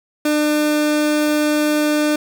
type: tone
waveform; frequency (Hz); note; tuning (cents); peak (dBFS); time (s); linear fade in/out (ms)
30% pulse; 300.3; D4; +39; -12; 0.25-2.16; 5
effects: none